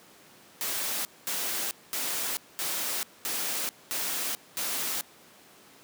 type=noise bursts; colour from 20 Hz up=white; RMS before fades=-31 dBFS; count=7; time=0.61-5.01 s; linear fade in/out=0 ms; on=440 ms; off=220 ms; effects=pink hiss -54 dBFS RMS until 5.83 s + high-pass 200 Hz 12 dB/octave